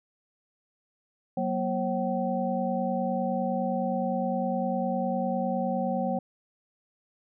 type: tone cluster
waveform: sine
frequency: 186.7 / 236.5 / 538 / 762 Hz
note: F#3 / A#3 / C5 / G5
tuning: +16 / +25 / +48 / -49 cents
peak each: -31 dBFS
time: 1.37-6.19 s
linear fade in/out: 5 ms
effects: none